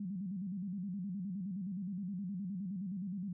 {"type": "tone with vibrato", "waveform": "sine", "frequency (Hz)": 190, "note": "F#3", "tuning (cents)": 46, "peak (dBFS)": -37, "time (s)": [0, 3.33], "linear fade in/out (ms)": 5, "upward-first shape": "square", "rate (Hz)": 9.6, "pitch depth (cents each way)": 120, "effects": []}